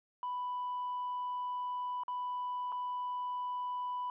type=tone with dropouts; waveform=sine; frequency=991 Hz; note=B5; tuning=6 cents sharp; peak=-33 dBFS; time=0.23-4.1 s; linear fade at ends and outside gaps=1 ms; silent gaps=2.035-2.081 / 2.72-2.724 s; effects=tanh soft clip ceiling -32 dBFS